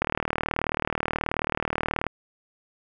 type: click train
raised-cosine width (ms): 0.5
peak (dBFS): -9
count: 80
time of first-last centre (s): 0.02-2.067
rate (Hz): 38.6
effects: none